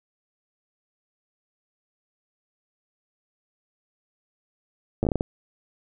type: slowing click train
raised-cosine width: 2 ms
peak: -10 dBFS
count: 8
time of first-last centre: 5.03-5.209 s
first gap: 9 ms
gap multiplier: 1.34
effects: none